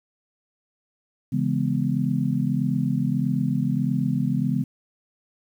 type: chord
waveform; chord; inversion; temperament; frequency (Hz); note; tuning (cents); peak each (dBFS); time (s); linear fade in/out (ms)
sine; C# minor seventh; none; just; 138.59 / 166.31 / 207.9 / 249.5; C#3 / E3 / G#3 / B3; 0 / +16 / +2 / +18; -25 / -27 / -26 / -26; 1.32-4.64; 10
effects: 9-bit